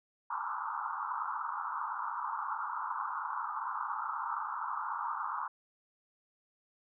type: band-pass noise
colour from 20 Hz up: pink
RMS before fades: -37 dBFS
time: 0.3-5.48 s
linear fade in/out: 5 ms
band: 860 to 1400 Hz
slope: 96 dB/octave
effects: none

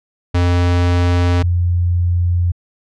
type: tone pair in turn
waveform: square / sine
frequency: 88.1 / 87.69 Hz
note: F2 / F2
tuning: +16 / +8 cents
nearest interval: unison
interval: 8 cents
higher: first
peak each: -12 dBFS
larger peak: neither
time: 0.34-1.43 / 1.43-2.52 s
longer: neither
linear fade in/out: 10 ms
effects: low-pass 5000 Hz 12 dB/octave

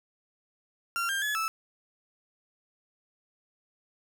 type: tone with pitch steps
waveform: 35% pulse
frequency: 1377 / 1595 / 1704 / 1313 Hz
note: F6 / G6 / G#6 / E6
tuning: -25 / +30 / +44 / -7 cents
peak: -26 dBFS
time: 0.96-1.48 s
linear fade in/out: 0 ms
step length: 130 ms
effects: none

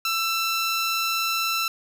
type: tone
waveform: 15% pulse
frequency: 1336 Hz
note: E6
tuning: 23 cents sharp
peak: -16 dBFS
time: 0.05-1.68 s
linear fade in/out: 2 ms
effects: none

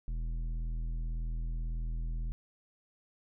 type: tone with tanh clipping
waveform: triangle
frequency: 40.9 Hz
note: E1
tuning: 13 cents flat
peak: -34 dBFS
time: 0.08-2.32 s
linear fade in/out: 0 ms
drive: 14 dB
effects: none

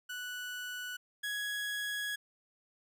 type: tone pair in turn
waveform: 30% pulse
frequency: 1480 / 1668.5 Hz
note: F#6 / G#6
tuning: 0 / +8 cents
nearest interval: major second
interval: 208 cents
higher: second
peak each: -36 / -32 dBFS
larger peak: second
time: 0.09-0.97 / 1.23-2.16 s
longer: second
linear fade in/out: 10 ms
effects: none

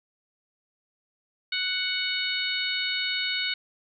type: harmonic tone with a mistuned harmonic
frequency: 742 Hz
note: F#5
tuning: 5 cents sharp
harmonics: 2 / 3 / 4 / 5 / 6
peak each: -34 / -31 / -32 / -32 / -33 dBFS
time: 1.52-3.54 s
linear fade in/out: 5 ms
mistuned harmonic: 6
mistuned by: -51 cents
effects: none

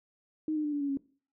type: tone with pitch steps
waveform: sine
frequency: 311.1 / 303.6 / 296.4 / 289.3 / 282.3 / 275.6 Hz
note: D#4 / D#4 / D4 / D4 / C#4 / C#4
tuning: 0 / -42 / +16 / -26 / +32 / -10 cents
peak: -28 dBFS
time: 0.48-0.972 s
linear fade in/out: 2 ms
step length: 82 ms
effects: noise-tail reverb RT60 0.4 s tail -19 dB re dry

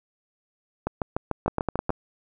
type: two click trains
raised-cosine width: 1 ms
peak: -11 / -10 dBFS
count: 8 / 5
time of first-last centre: 0.87-1.904 / 1.48-1.894 s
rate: 6.77 / 9.66 Hz
effects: none

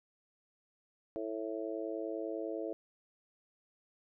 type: harmonic tone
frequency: 110 Hz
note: A2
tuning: in tune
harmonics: 3 / 4 / 5 / 6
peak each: -40 / -41 / -42 / -43 dBFS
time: 1.16-2.73 s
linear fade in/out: 0 ms
effects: none

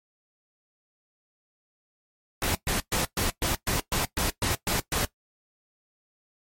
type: noise bursts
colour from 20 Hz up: pink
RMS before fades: -26 dBFS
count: 11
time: 2.42-5.05 s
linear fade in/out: 2 ms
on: 130 ms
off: 120 ms
effects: noise-tail reverb RT60 0.1 s tail -17 dB re dry + MP3 64 kbps

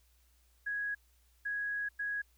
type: tone bursts at uneven times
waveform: sine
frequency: 1661.2 Hz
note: G#6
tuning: in tune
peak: -33 dBFS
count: 3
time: 0.66-0.95 / 1.45-1.89 / 1.99-2.22 s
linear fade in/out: 10 ms
effects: added 60 Hz sine -66 dBFS peak until 2.37 s + white hiss -72 dBFS RMS until 2.37 s

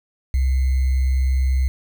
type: tone with sample-and-hold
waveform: sine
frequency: 65.3 Hz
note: C2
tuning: 3 cents flat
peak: -15 dBFS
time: 0.34-1.68 s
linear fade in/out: 0 ms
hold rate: 2100 Hz
effects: none

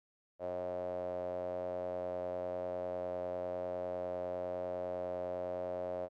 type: tone with band-pass filter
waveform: sawtooth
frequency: 89.9 Hz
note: F#2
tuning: 49 cents flat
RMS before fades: -39 dBFS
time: 0.39-6.09 s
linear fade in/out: 50 ms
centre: 590 Hz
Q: 9.8
effects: none

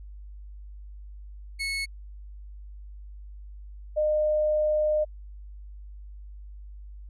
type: tone pair in turn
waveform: 30% pulse / sine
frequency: 2197 / 609.1 Hz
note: C#7 / D#5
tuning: -16 / -37 cents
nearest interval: octave + minor seventh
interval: 2221 cents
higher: first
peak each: -25 / -21 dBFS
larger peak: second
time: 1.59-1.86 / 3.96-5.05 s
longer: second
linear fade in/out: 20 ms
effects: added 50 Hz sine -40 dBFS peak until 7.09 s + resampled to 24000 Hz

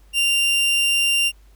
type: tone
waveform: 40% pulse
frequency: 2783 Hz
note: F7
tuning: 7 cents flat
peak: -15 dBFS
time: 0.13-1.32 s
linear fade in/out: 50 ms
effects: added 50 Hz sine -47 dBFS peak until 1.55 s + pink hiss -60 dBFS RMS until 1.55 s

